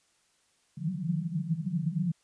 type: band-pass noise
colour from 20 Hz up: white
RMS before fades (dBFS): -31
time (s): 0.77-2.12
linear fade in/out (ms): 10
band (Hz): 150 to 180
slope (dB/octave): 96
effects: white hiss -69 dBFS RMS until 2.23 s + resampled to 22050 Hz